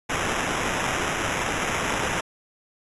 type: noise with sample-and-hold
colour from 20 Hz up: white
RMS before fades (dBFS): -26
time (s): 0.09-2.21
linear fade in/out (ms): 10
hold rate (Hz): 4410
effects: resampled to 24000 Hz